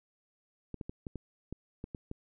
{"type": "clicks", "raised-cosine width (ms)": 3, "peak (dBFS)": -26, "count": 9, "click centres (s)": [0.743, 0.812, 0.895, 1.068, 1.157, 1.526, 1.841, 1.948, 2.114], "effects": []}